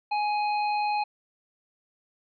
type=tone with hard clipping; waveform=sine; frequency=835 Hz; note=G#5; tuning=9 cents sharp; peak=-26 dBFS; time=0.11-1.04 s; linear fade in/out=10 ms; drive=14 dB; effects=resampled to 11025 Hz